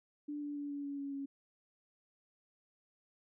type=tone with pitch steps; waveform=sine; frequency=293.7 / 290.8 / 288 / 285.2 / 282.4 / 279.6 / 276.9 Hz; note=D4 / D4 / D4 / C#4 / C#4 / C#4 / C#4; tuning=0 / -17 / -34 / +49 / +32 / +15 / -2 cents; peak=-38 dBFS; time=0.28-1.26 s; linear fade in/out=10 ms; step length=140 ms; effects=none